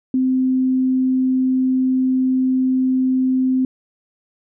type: tone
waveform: sine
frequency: 258.8 Hz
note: C4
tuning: 19 cents flat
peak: -14 dBFS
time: 0.14-3.65 s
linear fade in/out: 2 ms
effects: none